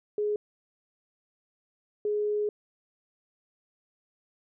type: tone pair in turn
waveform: sine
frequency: 418.2 / 418.2 Hz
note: G#4 / G#4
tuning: +12 / +12 cents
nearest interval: unison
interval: 0 cents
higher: neither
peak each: -25 dBFS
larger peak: neither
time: 0.18-0.36 / 2.05-2.49 s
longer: second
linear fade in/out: 2 ms
effects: none